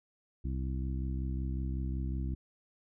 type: harmonic tone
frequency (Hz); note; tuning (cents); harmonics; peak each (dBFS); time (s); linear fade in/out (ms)
65.41; C2; 0; 1 / 2 / 3 / 4 / 5; -33 / -39 / -43 / -45 / -47; 0.44-2.35; 10
effects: none